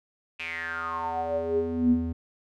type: tone with band-pass filter sweep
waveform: square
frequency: 82.8 Hz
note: E2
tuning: 8 cents sharp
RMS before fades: -28 dBFS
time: 0.39-2.13 s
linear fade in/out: 10 ms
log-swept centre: 2600 to 170 Hz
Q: 8.7
effects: none